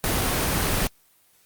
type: noise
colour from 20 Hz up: pink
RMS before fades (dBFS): -23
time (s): 0.04-0.87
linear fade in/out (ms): 0
effects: white hiss -60 dBFS RMS until 1.45 s + Opus 24 kbps